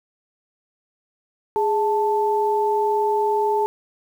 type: tone pair together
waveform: sine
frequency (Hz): 415.6 / 879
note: G#4 / A5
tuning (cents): +1 / -2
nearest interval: octave + minor second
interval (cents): 1297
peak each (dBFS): -20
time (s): 1.56-3.66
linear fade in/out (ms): 0
effects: 8-bit